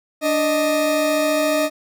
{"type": "tone pair together", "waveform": "40% pulse", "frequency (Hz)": [294.1, 622.3], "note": ["D4", "D#5"], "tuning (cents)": [3, 0], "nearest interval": "octave + minor second", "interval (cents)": 1297, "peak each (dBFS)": [-21, -17], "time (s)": [0.21, 1.7], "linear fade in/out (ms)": 50, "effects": []}